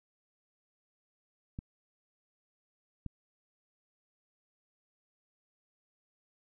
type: clicks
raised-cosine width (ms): 5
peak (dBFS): -26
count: 2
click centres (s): 1.589 / 3.063
effects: none